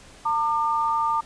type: tone pair together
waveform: sine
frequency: 906 / 1200.3 Hz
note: A#5 / D6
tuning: -50 / +37 cents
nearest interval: perfect fourth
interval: 487 cents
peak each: -23 dBFS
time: 0.25-1.21 s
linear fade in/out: 10 ms
effects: pink hiss -48 dBFS RMS until 1.25 s + resampled to 22050 Hz